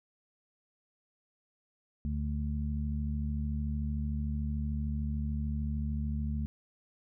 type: harmonic tone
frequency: 73.42 Hz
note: D2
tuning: in tune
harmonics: 1 / 2 / 3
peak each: -32 / -38 / -37 dBFS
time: 2.05-6.46 s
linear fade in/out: 0 ms
effects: none